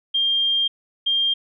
sine tone pair in turn, 3200 / 3200 Hz, G7 / G7, +35 / +35 cents, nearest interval unison, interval 0 cents, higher neither, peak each -17 dBFS, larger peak neither, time 0.14-0.68 / 1.06-1.34 s, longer first, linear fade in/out 10 ms, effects none

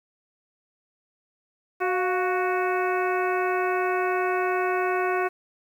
harmonic tone with a mistuned harmonic, 370 Hz, F#4, in tune, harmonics 1 / 2 / 3 / 4 / 5 / 6 / 7, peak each -25 / -28 / -30 / -31 / -36 / -37 / -37 dBFS, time 1.8-5.29 s, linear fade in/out 20 ms, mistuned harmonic 2, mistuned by -65 cents, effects 9-bit

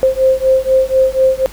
sine beating tone pair, 523.3 / 527.4 Hz, C5 / C5, 0 / +14 cents, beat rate 4.1 Hz, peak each -12 dBFS, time 0.03-1.46 s, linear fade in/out 0 ms, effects added 50 Hz sine -33 dBFS peak until 1.52 s + pink hiss -36 dBFS RMS until 1.52 s

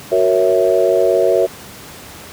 sine chord, F# dominant seventh, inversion none, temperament equal, 370 / 466.2 / 554.4 / 659.3 Hz, F#4 / A#4 / C#5 / E5, 0 / 0 / 0 / 0 cents, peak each -16 dBFS, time 0.11-1.47 s, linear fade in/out 20 ms, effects pink hiss -35 dBFS RMS until 2.32 s + high-pass 80 Hz 12 dB/octave

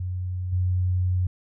sine tone with level steps, 91.1 Hz, F#2, 26 cents flat, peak -26 / -20 dBFS, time 0-1.27 s, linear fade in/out 5 ms, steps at 0.52 s, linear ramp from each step 10 ms, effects none

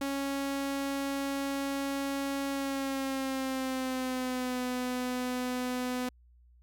sawtooth tone with pitch glide, 276.5 to 250.6 Hz, C#4 to B3, -4 to +25 cents, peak -27 dBFS, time 0.01-6.09 s, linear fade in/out 5 ms, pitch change -171 cents, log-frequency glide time 2.5-4.6 s, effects added 60 Hz sine -57 dBFS peak until 6.62 s

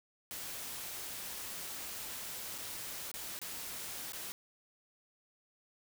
white noise with dropouts, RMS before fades -43 dBFS, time 0.31-4.32 s, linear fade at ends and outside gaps 0 ms, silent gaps 2.58-2.584 / 3.115-3.14 / 3.39-3.416 / 4.121-4.133 s, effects none

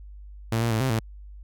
sawtooth tone with pitch steps, 113.5 / 116.8 / 110.5 / 131.4 / 111.7 Hz, A#2 / A#2 / A2 / C3 / A2, -46 / +4 / +8 / +8 / +27 cents, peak -18 dBFS, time 0.52-0.995 s, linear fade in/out 5 ms, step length 95 ms, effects added 50 Hz sine -40 dBFS peak until 1.43 s

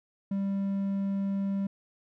triangle tone, 196.8 Hz, G3, 7 cents sharp, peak -25 dBFS, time 0.31-1.67 s, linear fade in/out 5 ms, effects none

